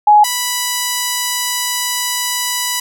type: tone pair in turn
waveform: sine / 5% pulse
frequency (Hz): 838 / 986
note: G#5 / B5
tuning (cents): +15 / -3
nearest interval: minor third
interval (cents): 282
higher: second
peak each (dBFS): -4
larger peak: neither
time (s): 0.07-0.24 / 0.24-2.8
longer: second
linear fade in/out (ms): 5
effects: none